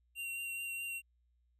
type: tone with vibrato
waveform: square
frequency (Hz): 2756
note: F7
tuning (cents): -24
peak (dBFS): -39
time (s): 0.15-1.02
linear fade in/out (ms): 50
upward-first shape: triangle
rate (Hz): 4.7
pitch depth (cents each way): 16
effects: added 60 Hz sine -70 dBFS peak until 1.59 s